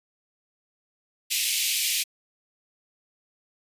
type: high-pass noise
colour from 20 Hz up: pink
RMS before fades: -25 dBFS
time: 1.3-2.04 s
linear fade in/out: 20 ms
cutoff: 2300 Hz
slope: 48 dB/octave
effects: resampled to 32000 Hz